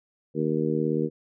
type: harmonic tone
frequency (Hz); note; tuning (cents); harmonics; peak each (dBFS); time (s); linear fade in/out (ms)
77.78; D#2; 0; 2 / 3 / 4 / 5 / 6; -29 / -29 / -29 / -29 / -29; 0.34-1.1; 50
effects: none